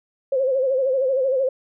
sine tone with vibrato, 528 Hz, C5, 16 cents sharp, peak -17 dBFS, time 0.32-1.49 s, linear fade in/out 5 ms, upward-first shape sine, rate 13 Hz, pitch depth 79 cents each way, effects none

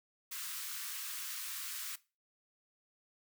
white high-pass noise, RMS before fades -42 dBFS, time 0.31-1.96 s, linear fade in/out 10 ms, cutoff 1100 Hz, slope 48 dB/octave, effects noise-tail reverb RT60 0.3 s tail -19 dB re dry

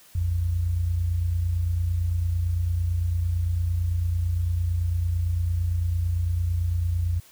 sine tone pair together, 58.09 / 87 Hz, A#1 / F2, -5 / -6 cents, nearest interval perfect fifth, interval 699 cents, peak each -30 / -22 dBFS, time 0.15-7.2 s, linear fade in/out 5 ms, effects white hiss -53 dBFS RMS until 7.31 s

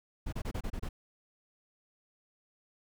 brown noise bursts, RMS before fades -35 dBFS, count 7, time 0.26-0.89 s, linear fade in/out 10 ms, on 66 ms, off 28 ms, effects none

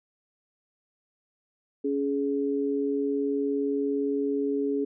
sine tone pair together, 280 / 419.5 Hz, C#4 / G#4, +18 / +17 cents, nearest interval perfect fifth, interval 699 cents, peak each -27 dBFS, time 1.84-4.85 s, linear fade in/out 10 ms, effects none

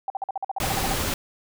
sine tone bursts, 777 Hz, G5, 16 cents flat, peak -24 dBFS, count 13, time 0.08-0.929 s, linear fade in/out 2 ms, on 21 ms, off 48 ms
pink noise, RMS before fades -26 dBFS, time 0.6-1.14 s, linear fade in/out 2 ms
effects none

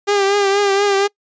sawtooth tone with vibrato, 400.1 Hz, G4, 35 cents sharp, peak -9 dBFS, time 0.07-1.08 s, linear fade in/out 20 ms, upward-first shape triangle, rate 4.2 Hz, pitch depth 53 cents each way, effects noise-tail reverb RT60 0.1 s tail -25 dB re dry + resampled to 16000 Hz

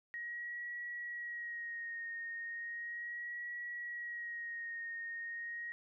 sine tone with vibrato, 1887 Hz, A#6, 21 cents sharp, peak -40 dBFS, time 0.14-5.72 s, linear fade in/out 0 ms, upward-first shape sine, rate 0.36 Hz, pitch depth 33 cents each way, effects none

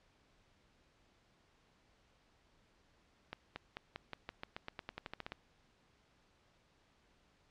accelerating click train, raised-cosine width 0.3 ms, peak -26 dBFS, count 17, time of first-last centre 3.33-5.32 s, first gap 230 ms, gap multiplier 0.91, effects pink hiss -71 dBFS RMS until 7.5 s + low-pass 5000 Hz 12 dB/octave

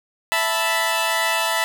15% pulse chord, E suspended fourth, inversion none, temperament equal, 659.3 / 880 / 987.8 Hz, E5 / A5 / B5, 0 / 0 / 0 cents, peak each -17 dBFS, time 0.32-1.64 s, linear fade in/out 0 ms, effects none

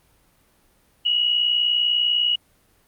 sine tone pair together, 2856 / 2916 Hz, F7 / F#7, +38 / -26 cents, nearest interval unison, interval 36 cents, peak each -25 / -18 dBFS, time 1.05-2.36 s, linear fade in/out 10 ms, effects pink hiss -60 dBFS RMS until 2.87 s + Opus 32 kbps

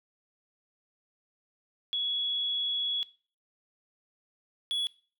sine / triangle tone pair in turn, 3366 / 3379 Hz, G#7 / G#7, +23 / +29 cents, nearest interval unison, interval 6 cents, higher second, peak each -27 / -26 dBFS, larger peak second, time 1.93-3.03 / 4.71-4.87 s, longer first, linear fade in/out 0 ms, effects noise-tail reverb RT60 0.4 s tail -20 dB re dry

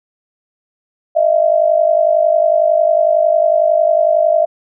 sine tone pair together, 622.3 / 673.3 Hz, D#5 / E5, 0 / +36 cents, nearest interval minor second, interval 136 cents, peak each -12 dBFS, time 1.15-4.46 s, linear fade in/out 20 ms, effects none

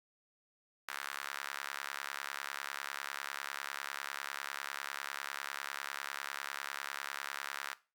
sawtooth tone with high-pass filter, 70 Hz, C#2, 18 cents sharp, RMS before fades -42 dBFS, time 0.88-7.74 s, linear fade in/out 5 ms, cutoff 1400 Hz, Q 1.9, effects noise-tail reverb RT60 0.3 s tail -18 dB re dry + Opus 48 kbps

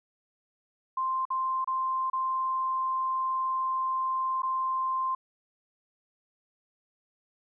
sine tone with dropouts, 1046.5 Hz, C6, in tune, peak -26 dBFS, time 0.97-5.15 s, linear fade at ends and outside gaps 5 ms, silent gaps 1.253-1.303 / 1.645-1.674 / 2.1-2.131 / 4.421-4.431 s, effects none

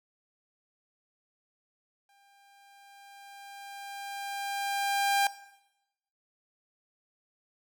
sawtooth tone with exponential growth, 798 Hz, G5, 31 cents sharp, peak -19 dBFS, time 2.09-5.27 s, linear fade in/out 2 ms, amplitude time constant 690 ms, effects noise-tail reverb RT60 0.9 s tail -17 dB re dry

